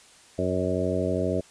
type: harmonic tone with a mistuned harmonic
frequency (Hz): 92.5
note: F#2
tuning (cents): 0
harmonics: 1 / 2 / 3 / 4 / 5 / 6 / 7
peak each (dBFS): -31 / -31 / -31 / -31 / -31 / -31 / -31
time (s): 0.38-1.41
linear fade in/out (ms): 10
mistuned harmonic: 7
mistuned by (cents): -28
effects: white hiss -53 dBFS RMS until 1.5 s + resampled to 22050 Hz